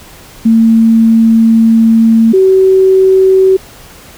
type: tone pair in turn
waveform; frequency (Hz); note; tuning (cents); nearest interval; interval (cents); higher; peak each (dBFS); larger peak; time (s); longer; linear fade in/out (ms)
sine; 225.9 / 379.9; A3 / F#4; +46 / +46; major sixth; 900; second; -3; neither; 0.45-2.33 / 2.33-3.57; first; 10
effects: pink hiss -35 dBFS RMS until 4.17 s